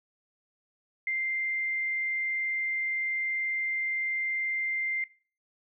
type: tone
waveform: sine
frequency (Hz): 2093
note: C7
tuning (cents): 0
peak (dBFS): -27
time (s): 1.07-5.04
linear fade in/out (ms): 2
effects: noise-tail reverb RT60 0.4 s tail -21 dB re dry